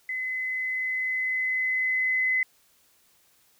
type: tone with level ramp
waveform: sine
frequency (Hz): 2031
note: B6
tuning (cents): +48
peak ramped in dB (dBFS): -28 to -21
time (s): 0.09-2.43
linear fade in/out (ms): 2
effects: white hiss -63 dBFS RMS until 3.59 s